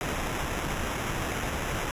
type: noise with sample-and-hold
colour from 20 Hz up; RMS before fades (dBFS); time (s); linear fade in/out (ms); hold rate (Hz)
pink; -31; 0.01-1.91; 0; 4410
effects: resampled to 32000 Hz